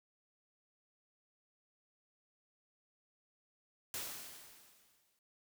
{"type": "noise with exponential decay", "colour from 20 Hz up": "white", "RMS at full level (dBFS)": -40, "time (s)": [3.94, 5.19], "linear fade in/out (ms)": 1, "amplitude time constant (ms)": 270, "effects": []}